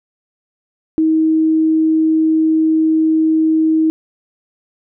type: tone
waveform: sine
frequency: 317.4 Hz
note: D#4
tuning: 35 cents sharp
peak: -10 dBFS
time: 0.98-3.9 s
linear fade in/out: 0 ms
effects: none